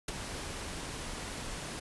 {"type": "noise with ADSR envelope", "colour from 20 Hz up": "pink", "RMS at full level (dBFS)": -32, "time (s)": [0.08, 1.8], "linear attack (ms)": 5, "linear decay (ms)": 16, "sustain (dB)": -8, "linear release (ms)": 10, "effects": ["resampled to 24000 Hz"]}